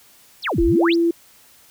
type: exponential two-way sweep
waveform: sine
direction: down then up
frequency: 6150 to 32.14 to 6150 Hz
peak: -19 dBFS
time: 0.42-0.96 s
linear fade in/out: 50 ms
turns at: 0.63 s
type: tone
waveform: sine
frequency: 337.3 Hz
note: E4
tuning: 40 cents sharp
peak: -14 dBFS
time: 0.58-1.11 s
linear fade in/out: 5 ms
effects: white hiss -51 dBFS RMS until 1.7 s